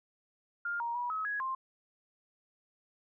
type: tone with pitch steps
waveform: sine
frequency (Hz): 1405 / 939 / 970 / 1281 / 1668 / 1053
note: F6 / A#5 / B5 / E6 / G#6 / C6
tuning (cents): +10 / +12 / -31 / -50 / +7 / +11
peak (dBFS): -32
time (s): 0.65-1.55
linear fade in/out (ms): 5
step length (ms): 150
effects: none